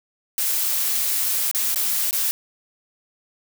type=noise with dropouts; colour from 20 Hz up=blue; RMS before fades=-22 dBFS; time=0.38-2.31 s; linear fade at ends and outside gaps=0 ms; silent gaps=1.513-1.548 / 1.745-1.759 / 2.109-2.129 s; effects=none